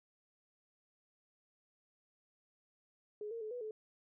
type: tone with pitch steps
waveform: sine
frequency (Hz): 420.6 / 460.8 / 431.4 / 490.5 / 432.7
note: G#4 / A#4 / A4 / B4 / A4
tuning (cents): +22 / -20 / -34 / -12 / -29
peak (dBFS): -40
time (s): 3.21-3.71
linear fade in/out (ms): 2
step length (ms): 100
effects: none